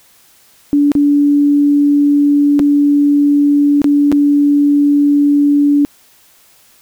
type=tone with dropouts; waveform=sine; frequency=288.4 Hz; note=D4; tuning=31 cents flat; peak=-7 dBFS; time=0.73-5.85 s; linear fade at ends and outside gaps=0 ms; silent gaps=0.918-0.952 / 2.593-2.599 / 3.818-3.843 / 4.117-4.125 s; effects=white hiss -48 dBFS RMS until 6.81 s